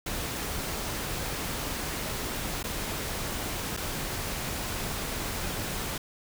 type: noise with dropouts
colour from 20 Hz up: pink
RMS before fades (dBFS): -33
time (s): 0.06-5.98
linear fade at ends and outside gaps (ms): 5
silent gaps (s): 2.629-2.639 / 3.767-3.772
effects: none